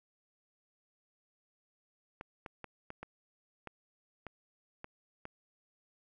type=clicks; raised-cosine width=0.5 ms; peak=-28 dBFS; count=9; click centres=2.211 / 2.462 / 2.643 / 2.904 / 3.03 / 3.673 / 4.267 / 4.844 / 5.254 s; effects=none